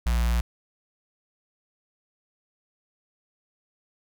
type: tone with notch filter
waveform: square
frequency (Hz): 58.7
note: A#1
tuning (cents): +13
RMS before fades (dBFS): -23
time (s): 0.06-0.41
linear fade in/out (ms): 5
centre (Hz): 360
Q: 0.5
effects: none